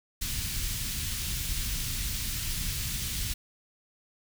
pink band-stop noise, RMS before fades -32 dBFS, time 0.21-3.34 s, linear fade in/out 10 ms, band 130 to 2900 Hz, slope 12 dB/octave, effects none

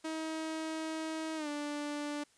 sawtooth tone with pitch glide, 318 to 293.3 Hz, D#4 to D4, +38 to -2 cents, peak -32 dBFS, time 0.04-2.24 s, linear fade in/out 10 ms, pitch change -140 cents, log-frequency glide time 1.36-1.48 s, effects white hiss -67 dBFS RMS until 2.37 s + resampled to 22050 Hz

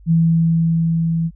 sine tone with level ramp, 164.81 Hz, E3, in tune, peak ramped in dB -10 to -16 dBFS, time 0.06-1.31 s, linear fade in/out 50 ms, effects added 50 Hz sine -41 dBFS peak until 1.35 s

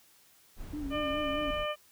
brown noise, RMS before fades -42 dBFS, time 0.56-1.67 s, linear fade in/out 50 ms
sine tone with vibrato, 287.2 Hz, D4, 39 cents flat, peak -35 dBFS, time 0.73-1.51 s, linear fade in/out 5 ms, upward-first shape sine, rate 4.8 Hz, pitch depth 83 cents each way
harmonic tone, 600 Hz, D5, 37 cents sharp, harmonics 1 / 2 / 3 / 4 / 5, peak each -33 / -36 / -43 / -41 / -40 dBFS, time 0.9-1.76 s, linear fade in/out 50 ms
effects white hiss -62 dBFS RMS until 1.91 s

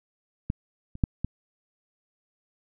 clicks, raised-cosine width 5 ms, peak -14 / -27 / -9 / -15 dBFS, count 4, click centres 0.501 / 0.954 / 1.038 / 1.246 s, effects none

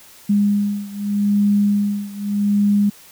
sine beating tone pair, 203.8 / 204.62 Hz, G#3 / G#3, -32 / -25 cents, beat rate 0.82 Hz, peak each -17 / -19 dBFS, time 0.29-2.9 s, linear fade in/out 10 ms, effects white hiss -45 dBFS RMS until 3.11 s

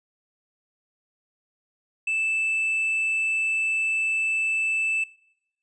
triangle tone, 2637 Hz, E7, in tune, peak -21 dBFS, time 2.07-5.04 s, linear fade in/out 5 ms, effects noise-tail reverb RT60 0.8 s tail -22 dB re dry + resampled to 22050 Hz

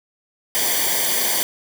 white noise with comb filter, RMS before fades -20 dBFS, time 0.55-1.43 s, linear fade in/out 0 ms, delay 0.75 ms, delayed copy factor -0.8, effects none

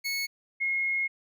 25% pulse / sine tone pair in turn, 2200 / 2157 Hz, C#7 / C#7, -14 / -48 cents, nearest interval unison, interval 34 cents, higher first, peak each -25 dBFS, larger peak neither, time 0.04-0.27 / 0.6-1.08 s, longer second, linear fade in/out 20 ms, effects none

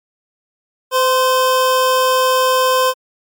square tone pair together, 512 / 1040.1 Hz, C5 / C6, -38 / -11 cents, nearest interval octave, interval 1227 cents, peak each -15 dBFS, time 0.91-2.94 s, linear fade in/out 50 ms, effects MP3 96 kbps

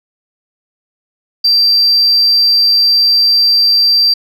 sine tone, 4699 Hz, D8, in tune, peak -5 dBFS, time 1.44-4.14 s, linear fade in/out 10 ms, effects tanh soft clip ceiling -4 dBFS

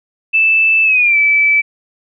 sine tone with pitch glide, 2637 to 2309 Hz, E7 to D7, 0 to -30 cents, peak -8 dBFS, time 0.33-1.62 s, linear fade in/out 20 ms, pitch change -230 cents, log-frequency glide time 0.84-1.17 s, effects none

